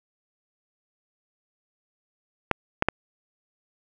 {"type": "clicks", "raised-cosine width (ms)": 0.5, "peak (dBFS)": -4, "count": 3, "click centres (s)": [2.513, 2.824, 2.886], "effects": []}